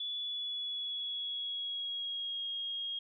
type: tone with pitch glide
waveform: sine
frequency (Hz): 3432 to 3264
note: A7 to G#7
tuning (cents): -44 to -31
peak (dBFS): -35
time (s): 0-2.99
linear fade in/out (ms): 5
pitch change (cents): -87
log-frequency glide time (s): 0.18-2.45
effects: none